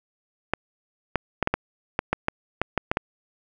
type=clicks; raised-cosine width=0.5 ms; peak=-6 dBFS; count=12; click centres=0.536 / 1.157 / 1.427 / 1.474 / 1.54 / 1.991 / 2.13 / 2.284 / 2.616 / 2.777 / 2.915 / 2.971 s; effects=none